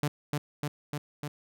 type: tone with echo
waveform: sawtooth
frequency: 146.83 Hz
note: D3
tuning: in tune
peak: -22 dBFS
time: 0.03-0.08 s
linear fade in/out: 2 ms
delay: 300 ms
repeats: 4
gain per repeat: -2 dB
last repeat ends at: 1.28 s
effects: none